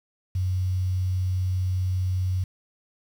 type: tone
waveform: sine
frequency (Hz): 92.5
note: F#2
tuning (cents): 0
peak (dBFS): -22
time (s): 0.35-2.44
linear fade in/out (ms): 5
effects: 8-bit